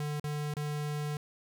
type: tone with dropouts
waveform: square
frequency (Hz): 148.5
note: D3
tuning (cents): +20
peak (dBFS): -33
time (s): 0-1.17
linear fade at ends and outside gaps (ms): 2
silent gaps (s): 0.198-0.241 / 0.539-0.567
effects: none